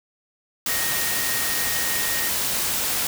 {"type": "tone in noise", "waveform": "sine", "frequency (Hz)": 1864.7, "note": "A#6", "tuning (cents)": 0, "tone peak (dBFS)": -30, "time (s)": [0.69, 2.29], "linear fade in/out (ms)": 2, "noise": "white", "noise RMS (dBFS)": -24, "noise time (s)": [0.66, 3.07], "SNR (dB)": -9, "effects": []}